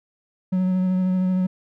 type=tone with vibrato; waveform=triangle; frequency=184.9 Hz; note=F#3; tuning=1 cent flat; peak=-16 dBFS; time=0.52-1.47 s; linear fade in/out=10 ms; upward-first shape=sine; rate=13 Hz; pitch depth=16 cents each way; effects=none